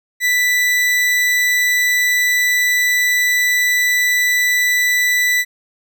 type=tone; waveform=40% pulse; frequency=1978 Hz; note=B6; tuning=2 cents sharp; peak=-12 dBFS; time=0.2-5.45 s; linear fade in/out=50 ms; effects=none